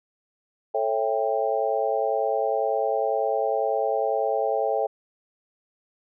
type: chord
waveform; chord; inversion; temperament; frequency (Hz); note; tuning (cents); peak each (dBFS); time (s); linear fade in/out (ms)
sine; A dominant seventh; none; just; 440 / 550 / 660 / 792; A4 / C#5 / E5 / G5; 0 / -14 / +2 / +18; -27; 0.74-4.87; 10
effects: none